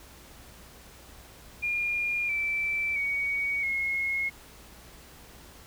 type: tone with pitch steps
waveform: sine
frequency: 2415 / 2329 / 2245 / 2165 Hz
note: D7 / D7 / C#7 / C#7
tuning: +48 / -15 / +21 / -41 cents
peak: -26 dBFS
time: 1.62-4.3 s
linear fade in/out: 20 ms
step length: 670 ms
effects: added 61 Hz sine -54 dBFS peak until 5.66 s + pink hiss -51 dBFS RMS until 5.66 s